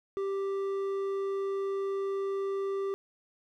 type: tone with hard clipping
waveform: sine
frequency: 392 Hz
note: G4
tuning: in tune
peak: -31 dBFS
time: 0.17-2.94 s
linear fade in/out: 0 ms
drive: 6 dB
effects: none